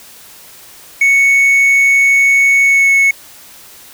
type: tone with pitch glide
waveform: triangle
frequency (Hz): 2217 to 2202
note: C#7 to C#7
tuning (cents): 0 to -12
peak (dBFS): -5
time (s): 1.01-3.11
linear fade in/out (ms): 5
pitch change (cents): -12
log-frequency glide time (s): 2.63-2.92
effects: white hiss -38 dBFS RMS until 3.93 s